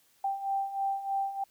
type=beating tone pair; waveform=sine; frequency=783 / 786.2 Hz; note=G5 / G5; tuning=-2 / +5 cents; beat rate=3.2 Hz; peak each=-35 / -30 dBFS; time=0.24-1.44 s; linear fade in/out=5 ms; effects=white hiss -66 dBFS RMS until 1.5 s